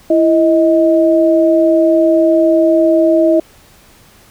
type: tone pair together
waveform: sine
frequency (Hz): 332.5 / 630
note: E4 / D#5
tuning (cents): +15 / +21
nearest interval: major seventh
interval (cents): 1106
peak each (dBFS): -10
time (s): 0.1-3.4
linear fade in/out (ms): 5
effects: pink hiss -45 dBFS RMS until 4.3 s